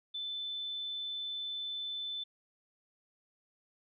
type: tone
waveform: sine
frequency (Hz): 3520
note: A7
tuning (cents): 0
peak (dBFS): -36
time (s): 0.14-2.24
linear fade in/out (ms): 10
effects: none